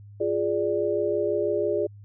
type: chord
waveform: sine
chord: D diminished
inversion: first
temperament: equal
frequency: 349.2 / 415.3 / 587.3 Hz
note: F4 / Ab4 / D5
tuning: 0 / 0 / 0 cents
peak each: -28 / -25 / -27 dBFS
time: 0.2-1.87 s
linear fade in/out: 10 ms
effects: added 102 Hz sine -43 dBFS peak until 2.04 s